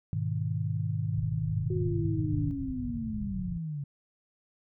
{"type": "chord", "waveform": "sine", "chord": "G# minor", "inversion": "none", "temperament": "just", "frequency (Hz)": [103.83, 124.59, 155.74], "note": ["G#2", "B2", "D#3"], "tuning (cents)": [0, 16, 2], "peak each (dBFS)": [-31, -34, -32], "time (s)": [0.13, 2.51], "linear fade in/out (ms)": 0}
{"type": "low-pass noise", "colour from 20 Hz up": "white", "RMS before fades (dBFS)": -38, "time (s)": [1.14, 3.58], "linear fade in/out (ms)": 2, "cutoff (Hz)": 160, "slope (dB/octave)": 96}
{"type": "linear sweep", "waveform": "sine", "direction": "down", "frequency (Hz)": [370, 138.59], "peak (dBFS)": -32, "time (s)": [1.7, 3.84], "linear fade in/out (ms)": 5}
{"effects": []}